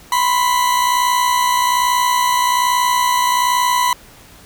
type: tone pair together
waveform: 40% pulse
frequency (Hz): 987.8 / 1049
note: B5 / C6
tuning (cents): 0 / +4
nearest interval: minor second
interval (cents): 104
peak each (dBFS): -13 / -20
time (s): 0.12-3.93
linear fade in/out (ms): 2
effects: pink hiss -43 dBFS RMS until 4.45 s